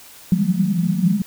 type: band-pass noise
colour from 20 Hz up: pink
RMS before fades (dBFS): -18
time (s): 0.32-1.22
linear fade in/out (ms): 2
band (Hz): 170 to 210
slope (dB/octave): 96
effects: white hiss -43 dBFS RMS until 1.26 s